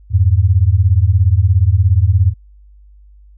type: beating tone pair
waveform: sine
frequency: 85 / 102 Hz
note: F2 / G#2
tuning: -46 / -31 cents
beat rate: 17 Hz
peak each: -11 dBFS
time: 0.1-2.34 s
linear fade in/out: 50 ms
effects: added 50 Hz sine -40 dBFS peak until 3.37 s